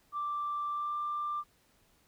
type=tone with pitch glide; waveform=sine; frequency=1174.7 to 1185.6 Hz; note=D6 to D6; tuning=0 to +16 cents; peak=-31 dBFS; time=0.12-1.44 s; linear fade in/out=50 ms; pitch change=+16 cents; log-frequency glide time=0.71-0.96 s; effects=tanh soft clip ceiling -27 dBFS + pink hiss -68 dBFS RMS until 2.07 s